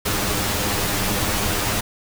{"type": "noise with comb filter", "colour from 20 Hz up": "pink", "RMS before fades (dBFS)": -22, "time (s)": [0.05, 1.81], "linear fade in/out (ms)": 10, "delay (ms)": 9.8, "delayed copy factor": 0.65, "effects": []}